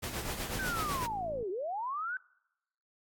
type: noise with tremolo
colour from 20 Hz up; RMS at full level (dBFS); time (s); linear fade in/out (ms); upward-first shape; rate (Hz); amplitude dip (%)
pink; -36; 0.02-1.07; 20; sine; 8; 50
type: click train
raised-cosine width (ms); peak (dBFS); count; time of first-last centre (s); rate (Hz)
3; -34; 52; 0.5-1.427; 55
type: linear two-way sweep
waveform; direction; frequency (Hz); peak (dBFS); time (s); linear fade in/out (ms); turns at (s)
sine; down then up; 1577 to 350.7 to 1544; -33; 0.59-2.17; 2; 1.5
effects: noise-tail reverb RT60 0.9 s tail -25 dB re dry + AAC 64 kbps